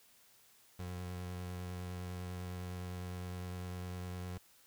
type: tone with vibrato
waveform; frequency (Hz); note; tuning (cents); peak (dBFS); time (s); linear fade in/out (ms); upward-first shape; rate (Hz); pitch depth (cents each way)
30% pulse; 90; F#2; -47; -38; 0.79-4.38; 5; sine; 9.9; 16
effects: white hiss -65 dBFS RMS until 4.66 s